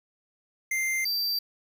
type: tone pair in turn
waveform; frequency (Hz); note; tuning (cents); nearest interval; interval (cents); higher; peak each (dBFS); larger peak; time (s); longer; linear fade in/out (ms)
square; 2092 / 4680; C7 / D8; -1 / -7; octave + major second; 1394; second; -26; neither; 0.71-1.05 / 1.05-1.39; neither; 5
effects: 9-bit